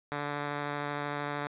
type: tone with vibrato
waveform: 5% pulse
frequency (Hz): 145.4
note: D3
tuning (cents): -17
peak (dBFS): -21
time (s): 0.12-1.47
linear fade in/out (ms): 0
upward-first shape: sine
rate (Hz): 13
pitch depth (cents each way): 8
effects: resampled to 8000 Hz + 10-bit